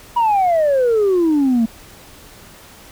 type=exponential sweep; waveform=sine; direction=down; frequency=976 to 220 Hz; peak=-10 dBFS; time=0.16-1.66 s; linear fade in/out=10 ms; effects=tanh soft clip ceiling -10 dBFS + pink hiss -42 dBFS RMS until 2.91 s

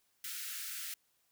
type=high-pass noise; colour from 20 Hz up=white; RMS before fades=-42 dBFS; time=0.24-0.94 s; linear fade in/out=2 ms; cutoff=1300 Hz; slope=96 dB/octave; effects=white hiss -75 dBFS RMS until 1.31 s

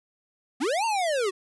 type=linear two-way sweep; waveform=square; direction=up then down; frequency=223.1 to 932.3 to 361.1 Hz; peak=-24 dBFS; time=0.6-1.31 s; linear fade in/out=20 ms; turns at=0.85 s; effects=resampled to 24000 Hz

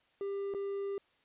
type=tone with dropouts; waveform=triangle; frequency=397.4 Hz; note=G4; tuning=24 cents sharp; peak=-32 dBFS; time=0.21-0.98 s; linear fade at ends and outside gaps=1 ms; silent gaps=0.539-0.547 s; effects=white hiss -70 dBFS RMS until 1.24 s + resampled to 8000 Hz

